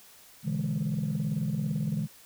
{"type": "chord", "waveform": "sine", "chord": "E dominant seventh", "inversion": "second", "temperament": "equal", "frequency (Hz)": [123.47, 146.83, 164.81, 207.7], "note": ["B2", "D3", "E3", "G#3"], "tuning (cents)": [0, 0, 0, 0], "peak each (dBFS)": [-36, -30, -31, -31], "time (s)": [0.43, 2.08], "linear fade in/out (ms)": 50, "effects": ["tanh soft clip ceiling -22 dBFS", "white hiss -54 dBFS RMS until 2.25 s"]}